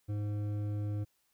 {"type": "tone with hard clipping", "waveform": "triangle", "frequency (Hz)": 103.83, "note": "G#2", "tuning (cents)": 0, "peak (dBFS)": -34, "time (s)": [0.08, 1.05], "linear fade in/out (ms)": 20, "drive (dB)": 13, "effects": ["white hiss -75 dBFS RMS until 1.33 s"]}